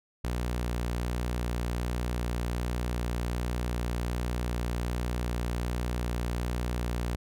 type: tone with vibrato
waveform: sawtooth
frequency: 60 Hz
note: B1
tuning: 49 cents flat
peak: -25 dBFS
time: 0.24-7.16 s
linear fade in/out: 5 ms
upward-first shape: square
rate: 1.3 Hz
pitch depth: 11 cents each way
effects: none